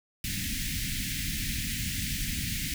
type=band-stop noise; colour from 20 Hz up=pink; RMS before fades=-32 dBFS; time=0.24-2.74 s; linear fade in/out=2 ms; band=270 to 1800 Hz; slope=48 dB/octave; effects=none